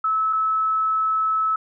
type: tone pair in turn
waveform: sine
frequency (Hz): 1300 / 1300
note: E6 / E6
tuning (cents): -24 / -24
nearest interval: unison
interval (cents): 0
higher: neither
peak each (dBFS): -18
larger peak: neither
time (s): 0.04-0.33 / 0.33-1.56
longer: second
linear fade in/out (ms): 5
effects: none

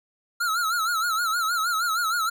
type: tone with vibrato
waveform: square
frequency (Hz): 1357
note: E6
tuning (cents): +50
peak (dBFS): -23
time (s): 0.4-2.3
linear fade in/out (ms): 10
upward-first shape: sine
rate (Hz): 6.4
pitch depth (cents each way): 110
effects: none

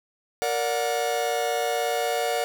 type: chord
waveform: 45% pulse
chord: Bb augmented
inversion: none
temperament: just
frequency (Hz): 466.2 / 582.7 / 728.4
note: Bb4 / D5 / F#5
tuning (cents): 0 / -14 / -27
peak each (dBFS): -28 / -29 / -27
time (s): 0.42-2.44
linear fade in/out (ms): 0
effects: none

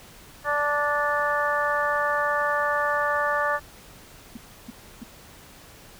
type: harmonic tone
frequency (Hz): 292.4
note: D4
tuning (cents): -7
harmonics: 2 / 3 / 4 / 5 / 6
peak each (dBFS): -27 / -30 / -26 / -31 / -27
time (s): 0.44-3.6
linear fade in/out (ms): 50
type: tone bursts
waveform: sine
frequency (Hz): 233.1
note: A#3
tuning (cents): 0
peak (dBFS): -33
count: 3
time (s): 4.35-5.036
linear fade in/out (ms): 5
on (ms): 22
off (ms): 310
effects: pink hiss -48 dBFS RMS until 5.99 s

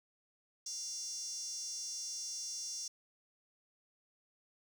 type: tone with high-pass filter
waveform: 5% pulse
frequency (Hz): 698.5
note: F5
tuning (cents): 0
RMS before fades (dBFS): -42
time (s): 0.66-2.88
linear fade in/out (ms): 5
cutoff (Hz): 5800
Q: 9.2
effects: 11-bit

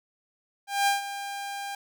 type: tone with ADSR envelope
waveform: sawtooth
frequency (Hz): 800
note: G5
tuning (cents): +35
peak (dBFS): -16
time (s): 0.67-1.75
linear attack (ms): 200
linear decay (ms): 140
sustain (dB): -13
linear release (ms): 3
effects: none

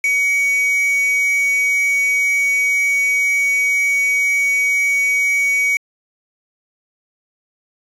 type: tone with quantisation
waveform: triangle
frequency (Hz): 2251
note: C#7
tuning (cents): +26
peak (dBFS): -12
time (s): 0.04-5.77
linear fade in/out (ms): 2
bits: 5
effects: resampled to 32000 Hz

